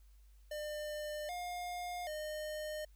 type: tone with pitch steps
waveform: square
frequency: 601 / 711 / 611 Hz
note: D5 / F5 / D#5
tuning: +40 / +31 / -32 cents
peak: -40 dBFS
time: 0.51-2.85 s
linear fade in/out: 5 ms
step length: 780 ms
effects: added 50 Hz sine -58 dBFS peak until 2.95 s + white hiss -75 dBFS RMS until 2.95 s